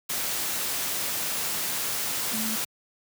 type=tone in noise; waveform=sine; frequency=220 Hz; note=A3; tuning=in tune; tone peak=-31 dBFS; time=2.33-2.56 s; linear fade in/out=10 ms; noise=white; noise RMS=-29 dBFS; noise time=0.09-2.65 s; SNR=-5 dB; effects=high-pass 100 Hz 12 dB/octave